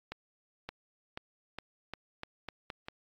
accelerating click train, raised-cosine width 0.3 ms, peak -23 dBFS, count 9, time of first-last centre 0.12-2.885 s, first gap 570 ms, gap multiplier 0.85, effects AAC 48 kbps

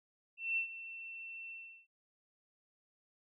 sine tone with ADSR envelope, 2693 Hz, E7, 36 cents sharp, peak -30 dBFS, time 0.37-1.87 s, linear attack 200 ms, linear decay 100 ms, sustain -14 dB, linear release 360 ms, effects none

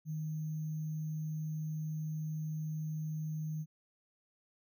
sine tone with sample-and-hold, 155.56 Hz, D#3, in tune, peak -35 dBFS, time 0.05-3.66 s, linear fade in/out 50 ms, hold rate 6300 Hz, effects none

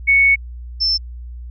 sine tone pair in turn, 2217 / 5314 Hz, C#7 / E8, 0 / +13 cents, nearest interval octave + minor third, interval 1513 cents, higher second, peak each -9 / -14 dBFS, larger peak first, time 0.07-0.36 / 0.8-0.98 s, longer first, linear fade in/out 20 ms, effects added 60 Hz sine -29 dBFS peak until 1.5 s

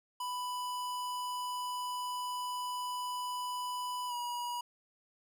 square tone with pitch glide, 992 to 966.5 Hz, B5 to B5, +7 to -38 cents, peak -36 dBFS, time 0.2-4.61 s, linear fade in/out 5 ms, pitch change -45 cents, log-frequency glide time 4.08-4.13 s, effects none

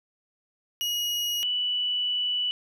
35% pulse / sine tone pair in turn, 2894 / 2963 Hz, F#7 / F#7, -39 / +2 cents, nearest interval unison, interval 41 cents, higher second, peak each -24 dBFS, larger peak neither, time 0.81-1.43 / 1.43-2.51 s, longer second, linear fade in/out 0 ms, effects none

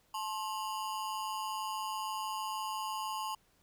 square ring-modulated tone, 968 Hz, B5, 35 cents flat, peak -33 dBFS, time 0.14-3.35 s, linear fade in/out 5 ms, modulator 96.9 Hz, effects pink hiss -70 dBFS RMS until 3.62 s

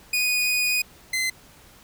sawtooth tone pair in turn, 2476 / 2057 Hz, D#7 / C7, -9 / -30 cents, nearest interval minor third, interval 321 cents, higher first, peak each -17 / -19 dBFS, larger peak first, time 0.13-0.82 / 1.13-1.3 s, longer first, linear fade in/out 5 ms, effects pink hiss -51 dBFS RMS until 1.83 s

